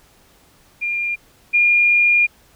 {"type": "tone pair in turn", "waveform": "sine", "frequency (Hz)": [2403, 2417], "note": ["D7", "D7"], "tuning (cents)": [39, 49], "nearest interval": "unison", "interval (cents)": 10, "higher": "second", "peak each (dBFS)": [-19, -11], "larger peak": "second", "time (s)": [[0.81, 1.16], [1.53, 2.27]], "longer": "second", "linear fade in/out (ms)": 20, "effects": ["pink hiss -53 dBFS RMS until 2.55 s"]}